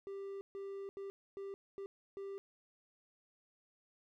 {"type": "tone bursts at uneven times", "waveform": "triangle", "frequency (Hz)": 394, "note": "G4", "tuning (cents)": 9, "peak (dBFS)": -40, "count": 6, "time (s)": [[0.07, 0.41], [0.55, 0.89], [0.97, 1.1], [1.37, 1.54], [1.78, 1.86], [2.17, 2.38]], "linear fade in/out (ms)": 0, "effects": []}